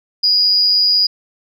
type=tone with amplitude modulation; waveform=sine; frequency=4908 Hz; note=D#8; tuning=25 cents flat; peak=-7 dBFS; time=0.23-1.07 s; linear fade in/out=10 ms; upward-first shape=sine; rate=194 Hz; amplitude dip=55%; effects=tanh soft clip ceiling -3 dBFS